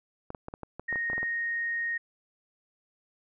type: clicks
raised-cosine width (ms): 1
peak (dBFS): -24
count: 12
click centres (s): 0.304 / 0.348 / 0.484 / 0.539 / 0.633 / 0.796 / 0.927 / 0.958 / 1.1 / 1.132 / 1.18 / 1.23
type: tone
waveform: sine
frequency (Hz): 1862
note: A#6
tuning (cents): -2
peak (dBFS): -28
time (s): 0.88-1.98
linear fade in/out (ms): 10
effects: none